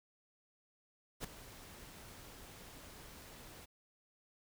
pink noise with ADSR envelope, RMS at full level -40 dBFS, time 1.2-3.66 s, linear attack 43 ms, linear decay 4 ms, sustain -14 dB, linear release 19 ms, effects none

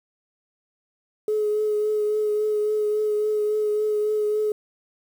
sine tone with vibrato, 424 Hz, G#4, 36 cents sharp, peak -19 dBFS, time 1.28-4.52 s, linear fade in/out 2 ms, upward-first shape triangle, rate 3.6 Hz, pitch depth 22 cents each way, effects tanh soft clip ceiling -15 dBFS + 8-bit

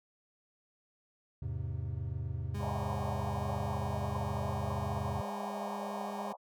triangle chord, E augmented, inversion none, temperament equal, 82.41 / 103.83 / 130.81 Hz, E2 / G#2 / B#2, 0 / 0 / 0 cents, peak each -37 dBFS, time 1.42-5.21 s, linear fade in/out 5 ms
30% pulse tone, 203.6 Hz, G#3, 34 cents flat, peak -38 dBFS, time 2.54-6.33 s, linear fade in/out 10 ms
pink band-pass noise, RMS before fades -40 dBFS, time 2.58-6.37 s, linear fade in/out 50 ms, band 540 to 1100 Hz, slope 96 dB/octave
effects none

